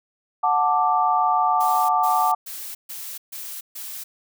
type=chord; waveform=sine; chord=D major; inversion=first; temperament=just; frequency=734.2 / 881 / 1174.7 Hz; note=F#5 / A5 / D6; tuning=-14 / +2 / 0 cents; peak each=-21 dBFS; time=0.43-2.35 s; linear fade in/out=10 ms
type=noise bursts; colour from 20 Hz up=blue; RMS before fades=-34 dBFS; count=6; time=1.6-4.04 s; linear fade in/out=10 ms; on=290 ms; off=140 ms
effects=none